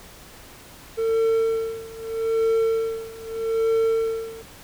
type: tone with tremolo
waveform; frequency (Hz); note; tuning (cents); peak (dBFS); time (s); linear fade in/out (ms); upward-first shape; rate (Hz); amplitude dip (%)
triangle; 450.6; A4; +41; -15; 0.97-4.43; 20; sine; 0.8; 90
effects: pink hiss -45 dBFS RMS until 4.63 s